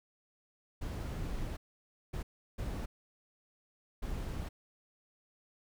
brown noise bursts at uneven times, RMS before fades -38 dBFS, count 4, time 0.81-1.57 / 2.13-2.23 / 2.58-2.86 / 4.02-4.49 s, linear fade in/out 10 ms, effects none

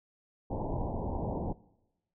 pink low-pass noise, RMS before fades -34 dBFS, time 0.5-1.53 s, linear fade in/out 10 ms, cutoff 960 Hz, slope 96 dB/octave, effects noise-tail reverb RT60 1.0 s tail -22 dB re dry

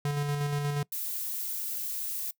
square tone with tremolo, 144.7 Hz, D3, 25 cents flat, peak -27 dBFS, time 0.05-0.83 s, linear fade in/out 2 ms, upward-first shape square, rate 8.4 Hz, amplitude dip 30%
violet noise, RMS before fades -34 dBFS, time 0.92-2.31 s, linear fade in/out 5 ms
effects noise-tail reverb RT60 0.1 s tail -22 dB re dry

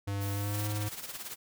square tone with pitch glide, 100 to 104.73 Hz, G2 to G#2, +35 to +15 cents, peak -32 dBFS, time 0.07-0.89 s, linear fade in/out 10 ms, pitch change +80 cents, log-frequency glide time 0.32-0.65 s
blue noise, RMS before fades -43 dBFS, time 0.2-0.68 s, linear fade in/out 20 ms
white noise with tremolo, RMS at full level -39 dBFS, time 0.53-1.36 s, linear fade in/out 20 ms, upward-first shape sine, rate 18 Hz, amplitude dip 65%
effects none

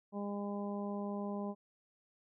harmonic tone, 202.9 Hz, G#3, 40 cents flat, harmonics 1 / 2 / 3 / 4 / 5, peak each -38 / -44 / -45 / -48 / -49 dBFS, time 0.12-1.55 s, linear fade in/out 50 ms, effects none

